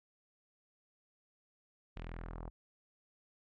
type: tone with low-pass filter sweep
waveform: sawtooth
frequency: 41.49 Hz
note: E1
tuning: 12 cents sharp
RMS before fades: -45 dBFS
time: 1.96-2.5 s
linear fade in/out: 10 ms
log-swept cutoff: 3000 to 880 Hz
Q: 1.8
effects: none

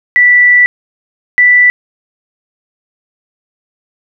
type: tone pair in turn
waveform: sine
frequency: 1966 / 1973.4 Hz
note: B6 / B6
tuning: -8 / -2 cents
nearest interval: unison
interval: 6 cents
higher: second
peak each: -3 dBFS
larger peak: neither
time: 0.16-0.66 / 1.38-1.7 s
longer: first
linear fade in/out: 0 ms
effects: none

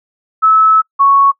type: tone pair in turn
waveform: sine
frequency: 1300 / 1109.3 Hz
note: E6 / C#6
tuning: -24 / +1 cents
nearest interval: minor third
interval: 275 cents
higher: first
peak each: -5 dBFS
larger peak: neither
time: 0.42-0.82 / 0.99-1.32 s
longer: first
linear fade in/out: 20 ms
effects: noise-tail reverb RT60 0.1 s tail -25 dB re dry

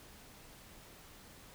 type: silence
effects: pink hiss -56 dBFS RMS until 1.54 s

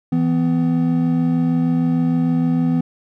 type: tone pair together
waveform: triangle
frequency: 164.81 / 251.3 Hz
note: E3 / B3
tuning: 0 / +30 cents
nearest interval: perfect fifth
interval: 730 cents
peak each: -16 / -15 dBFS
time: 0.12-2.81 s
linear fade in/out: 5 ms
effects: none

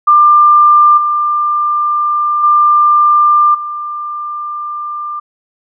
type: tone with level steps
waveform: sine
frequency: 1193 Hz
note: D6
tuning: 27 cents sharp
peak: -3 / -10 / -5 / -18 dBFS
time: 0.07-5.2 s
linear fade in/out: 10 ms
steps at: 0.97 / 2.43 / 3.54 s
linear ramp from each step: 10 ms
effects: none

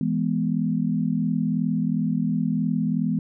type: chord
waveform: sine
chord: E major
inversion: none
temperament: equal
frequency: 164.81 / 207.7 / 246.9 Hz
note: E3 / G#3 / B3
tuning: 0 / 0 / 0 cents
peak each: -25 dBFS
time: 0.01-3.19 s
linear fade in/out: 2 ms
effects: none

